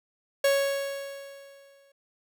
45% pulse tone with exponential decay, 554.4 Hz, C#5, in tune, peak -19 dBFS, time 0.44-1.92 s, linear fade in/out 5 ms, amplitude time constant 320 ms, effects none

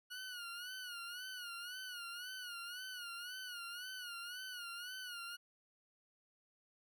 20% pulse tone with vibrato, 1450 Hz, F#6, 35 cents flat, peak -40 dBFS, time 0.1-5.37 s, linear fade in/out 20 ms, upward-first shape sine, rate 1.9 Hz, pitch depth 85 cents each way, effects none

